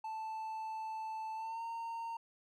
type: tone with pitch glide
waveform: triangle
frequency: 880 to 918.4 Hz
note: A5 to A#5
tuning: 0 to -26 cents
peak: -37 dBFS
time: 0.04-2.17 s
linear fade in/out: 5 ms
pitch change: +74 cents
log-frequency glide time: 1.35-1.62 s
effects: none